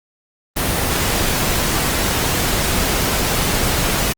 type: noise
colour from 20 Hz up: pink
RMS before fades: -18 dBFS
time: 0.56-4.13 s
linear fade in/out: 10 ms
effects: Opus 24 kbps

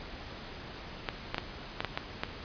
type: clicks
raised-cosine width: 0.3 ms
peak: -14 dBFS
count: 7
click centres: 1.088 / 1.345 / 1.382 / 1.805 / 1.847 / 1.975 / 2.235 s
effects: pink hiss -44 dBFS RMS until 2.44 s + resampled to 11025 Hz

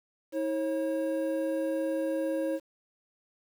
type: tone pair together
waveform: triangle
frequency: 320.2 / 542.3 Hz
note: D#4 / C#5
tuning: +50 / -38 cents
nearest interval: major sixth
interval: 912 cents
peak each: -29 / -28 dBFS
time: 0.32-2.6 s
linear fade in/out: 50 ms
effects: 9-bit

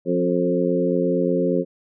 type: harmonic tone with a mistuned harmonic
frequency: 88.5 Hz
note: F2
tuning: 23 cents sharp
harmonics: 2 / 3 / 4 / 5 / 6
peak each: -24 / -24 / -24 / -24 / -24 dBFS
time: 0.05-1.65 s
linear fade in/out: 50 ms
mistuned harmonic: 4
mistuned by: +16 cents
effects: none

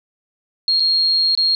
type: tone with dropouts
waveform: sine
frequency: 4255 Hz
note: C8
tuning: 28 cents sharp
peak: -13 dBFS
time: 0.68-1.55 s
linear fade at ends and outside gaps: 1 ms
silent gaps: 0.798-0.803 / 1.351-1.375 s
effects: none

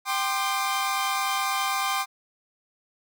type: chord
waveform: sawtooth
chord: G suspended fourth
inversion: none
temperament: equal with one note detuned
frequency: 784 / 1046.5 / 1200.7 Hz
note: G5 / C6 / D6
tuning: 0 / 0 / +38 cents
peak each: -25 dBFS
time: 0.05-2.06 s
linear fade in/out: 50 ms
effects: none

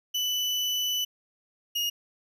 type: tone pair in turn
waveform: 35% pulse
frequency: 2984 / 2864 Hz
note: F#7 / F7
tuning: +14 / +43 cents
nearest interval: minor second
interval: 71 cents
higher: first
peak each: -24 dBFS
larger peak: neither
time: 0.14-1.05 / 1.75-1.9 s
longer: first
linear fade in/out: 10 ms
effects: none

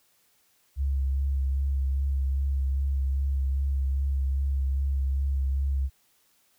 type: tone with vibrato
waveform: sine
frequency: 68 Hz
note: C#2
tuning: 33 cents flat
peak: -23 dBFS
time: 0.76-5.9 s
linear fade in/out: 50 ms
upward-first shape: sine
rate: 2.5 Hz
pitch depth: 24 cents each way
effects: white hiss -66 dBFS RMS until 6.58 s

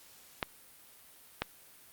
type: clicks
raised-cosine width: 0.3 ms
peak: -14 dBFS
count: 2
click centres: 0.428 / 1.42 s
effects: white hiss -57 dBFS RMS until 1.92 s + Opus 48 kbps

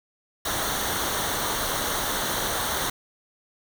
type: noise with comb filter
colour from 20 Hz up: pink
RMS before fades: -27 dBFS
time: 0.45-2.9 s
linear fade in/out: 5 ms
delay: 0.4 ms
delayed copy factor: -0.65
effects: none

